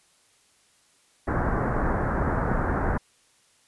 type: low-pass noise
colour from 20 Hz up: pink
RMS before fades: -25 dBFS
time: 1.27-2.98 s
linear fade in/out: 10 ms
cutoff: 1700 Hz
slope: 48 dB/octave
effects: white hiss -62 dBFS RMS until 3.67 s + resampled to 24000 Hz